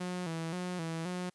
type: tone with vibrato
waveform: sawtooth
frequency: 171.8 Hz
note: F3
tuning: 28 cents flat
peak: -31 dBFS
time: 0-1.3 s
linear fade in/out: 10 ms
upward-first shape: square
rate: 1.9 Hz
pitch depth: 84 cents each way
effects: white hiss -74 dBFS RMS until 1.34 s + resampled to 24000 Hz